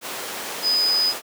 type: tone in noise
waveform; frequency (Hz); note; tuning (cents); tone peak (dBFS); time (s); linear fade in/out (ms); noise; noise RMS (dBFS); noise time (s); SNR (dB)
sine; 4994; D#8; +6; -17; 0.62-1.14; 50; pink; -29; 0.01-1.22; +9
effects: high-pass 400 Hz 12 dB/octave